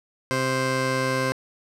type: tone pair together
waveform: 15% pulse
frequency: 130.81 / 523.2 Hz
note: C3 / C5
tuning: 0 / 0 cents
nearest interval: 2 octaves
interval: 2400 cents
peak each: -19 dBFS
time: 0.31-1.32 s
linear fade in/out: 0 ms
effects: low-pass 9000 Hz 12 dB/octave